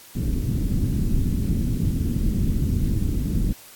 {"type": "low-pass noise", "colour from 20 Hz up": "pink", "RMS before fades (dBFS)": -22, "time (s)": [0.15, 3.53], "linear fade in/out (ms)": 10, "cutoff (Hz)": 270, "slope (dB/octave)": 24, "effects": ["white hiss -46 dBFS RMS until 3.75 s", "AAC 64 kbps"]}